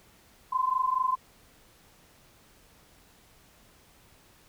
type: tone pair together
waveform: sine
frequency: 1019 / 1043.4 Hz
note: C6 / C6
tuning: -46 / -5 cents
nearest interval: unison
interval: 41 cents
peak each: -27 dBFS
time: 0.52-1.16 s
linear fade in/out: 10 ms
effects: pink hiss -59 dBFS RMS until 4.48 s